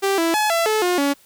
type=tone with pitch steps; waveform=sawtooth; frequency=392.3 / 331.4 / 851 / 670 / 432.9 / 357.3 / 282.2 Hz; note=G4 / E4 / G#5 / E5 / A4 / F4 / C#4; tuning=+1 / +9 / +42 / +28 / -28 / +40 / +31 cents; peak=-13 dBFS; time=0.02-1.14 s; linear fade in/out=20 ms; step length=160 ms; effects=white hiss -53 dBFS RMS until 1.25 s